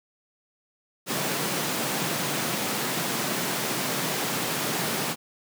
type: high-pass noise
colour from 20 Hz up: pink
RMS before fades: -28 dBFS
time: 1.06-5.16 s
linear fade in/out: 50 ms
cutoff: 130 Hz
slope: 48 dB/octave
effects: none